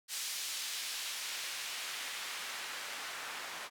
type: noise with band-pass filter sweep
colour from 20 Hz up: white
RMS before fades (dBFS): -41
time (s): 0.08-3.7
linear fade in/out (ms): 50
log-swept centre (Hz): 4700 to 1200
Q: 0.71
effects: none